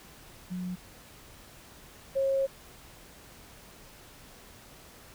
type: tone pair in turn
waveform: sine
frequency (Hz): 181.3 / 541.7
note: F#3 / C#5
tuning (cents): -35 / -40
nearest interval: octave + perfect fifth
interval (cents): 1895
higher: second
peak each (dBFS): -32 / -24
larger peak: second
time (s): 0.5-0.76 / 2.15-2.47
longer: second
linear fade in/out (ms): 20
effects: pink hiss -52 dBFS RMS until 5.14 s